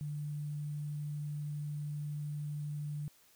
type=tone with sample-and-hold; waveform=sine; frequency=147.9 Hz; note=D3; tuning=13 cents sharp; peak=-36 dBFS; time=0.01-3.08 s; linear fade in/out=0 ms; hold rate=8820 Hz; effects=white hiss -65 dBFS RMS until 3.35 s